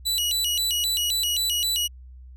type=tone with vibrato; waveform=sawtooth; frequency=3396 Hz; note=G#7; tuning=38 cents sharp; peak=-19 dBFS; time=0.05-1.88 s; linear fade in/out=20 ms; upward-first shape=square; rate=3.8 Hz; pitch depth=270 cents each way; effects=added 63 Hz sine -41 dBFS peak until 2.36 s